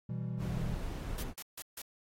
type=chord; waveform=triangle; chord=E minor; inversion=second; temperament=equal; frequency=123.47 / 164.81 / 196 Hz; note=B2 / E3 / G3; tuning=0 / 0 / 0 cents; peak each=-35 / -38 / -40 dBFS; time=0.09-0.75 s; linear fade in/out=5 ms
type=noise; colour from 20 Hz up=brown; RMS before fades=-38 dBFS; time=0.38-1.34 s; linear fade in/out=50 ms
type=noise bursts; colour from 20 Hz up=white; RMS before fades=-43 dBFS; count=4; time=1.18-1.818 s; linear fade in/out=2 ms; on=47 ms; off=150 ms
effects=AAC 48 kbps